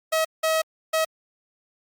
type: tone bursts at uneven times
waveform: sawtooth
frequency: 639 Hz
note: D#5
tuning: 46 cents sharp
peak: -16 dBFS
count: 3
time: 0.12-0.25 / 0.43-0.62 / 0.93-1.05 s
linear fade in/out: 10 ms
effects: Opus 48 kbps